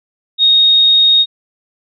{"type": "tone", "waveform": "sine", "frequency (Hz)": 3729, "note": "A#7", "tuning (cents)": 0, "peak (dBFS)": -6, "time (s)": [0.38, 1.26], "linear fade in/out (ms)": 50, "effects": []}